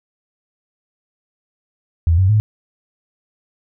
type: tone with pitch steps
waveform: sine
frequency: 83.1 / 94.36 / 107.15 Hz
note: E2 / F#2 / A2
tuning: +15 / +34 / -45 cents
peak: -10 dBFS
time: 2.07-2.4 s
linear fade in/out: 0 ms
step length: 110 ms
effects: none